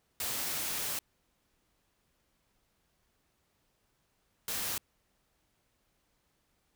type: noise bursts at uneven times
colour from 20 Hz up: white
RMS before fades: -35 dBFS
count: 2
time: 0.2-0.99 / 4.48-4.78 s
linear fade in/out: 2 ms
effects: pink hiss -75 dBFS RMS until 6.75 s